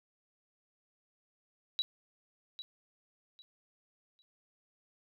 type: tone with echo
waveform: sine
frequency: 3911 Hz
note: B7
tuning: 18 cents flat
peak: -29 dBFS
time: 1.79-1.82 s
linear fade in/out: 0 ms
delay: 800 ms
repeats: 3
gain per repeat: -12 dB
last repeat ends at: 4.22 s
effects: none